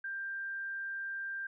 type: tone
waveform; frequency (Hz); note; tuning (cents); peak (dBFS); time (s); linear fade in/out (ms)
sine; 1585; G6; +19; -36; 0.04-1.47; 5
effects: none